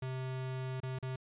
square tone with dropouts, 130 Hz, C3, 11 cents flat, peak -37 dBFS, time 0.02-1.16 s, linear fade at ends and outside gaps 5 ms, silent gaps 0.803-0.831 / 0.988-1.026 s, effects resampled to 8000 Hz

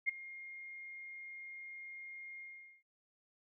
sine tone with ADSR envelope, 2129 Hz, C7, 30 cents sharp, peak -27 dBFS, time 0.06-2.83 s, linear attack 28 ms, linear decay 10 ms, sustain -19 dB, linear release 430 ms, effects none

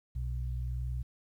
sine tone pair together, 62.06 / 123.47 Hz, B1 / B2, +9 / 0 cents, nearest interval octave, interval 1191 cents, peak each -33 / -38 dBFS, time 0.15-1.03 s, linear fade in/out 10 ms, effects 11-bit

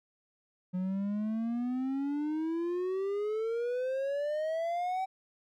triangle exponential sweep, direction up, 180.3 to 769 Hz, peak -28 dBFS, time 0.73-5.06 s, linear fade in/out 20 ms, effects none

